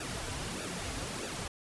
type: noise with flanger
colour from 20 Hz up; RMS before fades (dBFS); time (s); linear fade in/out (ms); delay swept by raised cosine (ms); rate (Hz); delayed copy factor
pink; -38; 0-1.48; 5; 0.94 to 5.64; 1.6; -0.7
effects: resampled to 24000 Hz